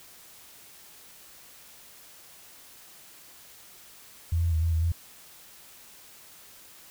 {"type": "tone with pitch steps", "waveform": "sine", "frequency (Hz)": [83.9, 84.6, 79.7, 83.3, 80.8, 84.1], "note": ["E2", "E2", "D#2", "E2", "E2", "E2"], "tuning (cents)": [31, 45, 42, 19, -34, 35], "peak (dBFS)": -22, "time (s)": [4.32, 4.92], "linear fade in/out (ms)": 5, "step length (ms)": 100, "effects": ["white hiss -51 dBFS RMS until 6.9 s"]}